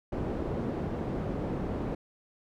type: low-pass noise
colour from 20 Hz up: white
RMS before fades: -33 dBFS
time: 0.12-1.95 s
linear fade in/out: 5 ms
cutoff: 390 Hz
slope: 12 dB/octave
effects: none